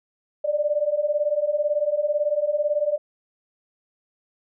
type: beating tone pair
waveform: sine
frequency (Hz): 581 / 599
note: D5 / D5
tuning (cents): -19 / +34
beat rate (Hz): 18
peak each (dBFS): -24 / -22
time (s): 0.44-2.98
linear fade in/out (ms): 10
effects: none